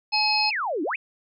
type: harmonic tone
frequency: 851 Hz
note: G#5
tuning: 42 cents sharp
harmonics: 1 / 3 / 5 / 6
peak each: -25 / -25 / -25 / -25 dBFS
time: 0.12-0.51 s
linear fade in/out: 20 ms
type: exponential two-way sweep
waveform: sine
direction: down then up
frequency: 2799 to 279.4 to 2799 Hz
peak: -24 dBFS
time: 0.5-0.96 s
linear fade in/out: 5 ms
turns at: 0.83 s
effects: none